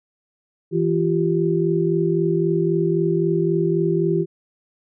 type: tone cluster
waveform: sine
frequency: 163.8 / 346.4 / 390.2 Hz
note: E3 / F4 / G4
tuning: -11 / -14 / -8 cents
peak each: -21 dBFS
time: 0.71-4.26 s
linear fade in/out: 50 ms
effects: none